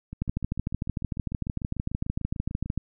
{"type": "two click trains", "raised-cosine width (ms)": 5, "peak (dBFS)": [-14, -23], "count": [35, 18], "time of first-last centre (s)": [[0.22, 2.776], [0.13, 2.66]], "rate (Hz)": [13.3, 6.72], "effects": []}